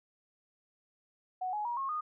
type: tone with pitch steps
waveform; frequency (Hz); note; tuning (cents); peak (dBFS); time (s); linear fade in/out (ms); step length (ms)
sine; 740 / 840.3 / 954.1 / 1083.4 / 1230.2; F#5 / G#5 / A#5 / C#6 / D#6; 0 / +20 / +40 / -40 / -20; -32; 1.41-2.01; 10; 120
effects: none